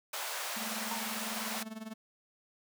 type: high-pass noise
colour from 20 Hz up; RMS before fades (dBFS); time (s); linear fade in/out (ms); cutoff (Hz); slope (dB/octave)
pink; -38; 0.13-1.63; 5; 620; 24
type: tone with tremolo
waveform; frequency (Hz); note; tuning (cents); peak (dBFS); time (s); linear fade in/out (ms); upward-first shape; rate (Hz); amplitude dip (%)
45% pulse; 220; A3; 0; -38; 0.56-1.94; 10; sine; 20; 80
type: tone with exponential decay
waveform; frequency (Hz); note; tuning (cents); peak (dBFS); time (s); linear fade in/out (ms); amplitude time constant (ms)
sine; 920; A#5; -23; -32; 0.91-1.09; 2; 38
effects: none